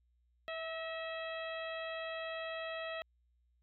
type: harmonic tone with a mistuned harmonic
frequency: 651 Hz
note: E5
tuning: 22 cents flat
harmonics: 1 / 2 / 3 / 4 / 5 / 6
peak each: -41 / -47 / -46 / -48 / -50 / -55 dBFS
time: 0.48-3.02 s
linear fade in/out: 0 ms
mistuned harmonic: 3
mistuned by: -35 cents
effects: added 60 Hz sine -70 dBFS peak until 3.62 s